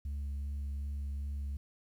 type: tone with vibrato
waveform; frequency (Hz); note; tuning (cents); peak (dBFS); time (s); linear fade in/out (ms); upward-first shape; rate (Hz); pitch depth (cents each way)
sine; 70.6; C#2; +32; -32; 0.05-1.57; 5; sine; 2.6; 14
effects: tanh soft clip ceiling -34 dBFS + 11-bit